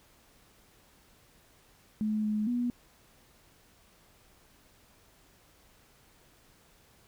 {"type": "tone with pitch steps", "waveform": "sine", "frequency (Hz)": [214.3, 212.4, 242.9], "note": ["A3", "G#3", "B3"], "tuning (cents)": [-45, 39, -29], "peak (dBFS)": -27, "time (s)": [2.01, 2.7], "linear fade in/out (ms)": 0, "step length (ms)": 230, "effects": ["pink hiss -62 dBFS RMS until 7.07 s"]}